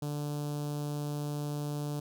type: tone with notch filter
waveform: sawtooth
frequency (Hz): 146.83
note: D3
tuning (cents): 0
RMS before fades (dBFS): -35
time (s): 0.02-2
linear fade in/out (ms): 5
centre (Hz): 2000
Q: 0.55
effects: none